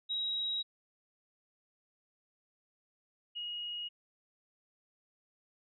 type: tone pair in turn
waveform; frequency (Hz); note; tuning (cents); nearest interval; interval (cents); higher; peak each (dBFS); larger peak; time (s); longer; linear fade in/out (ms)
sine; 3831 / 2884; A#7 / F#7; +47 / -45; perfect fourth; 492; first; -32 / -37; first; 0.09-0.63 / 3.35-3.89; neither; 20
effects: none